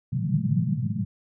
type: band-pass noise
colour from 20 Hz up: pink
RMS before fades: -25 dBFS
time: 0.12-1.05 s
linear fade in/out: 10 ms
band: 110 to 210 Hz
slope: 96 dB/octave
effects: none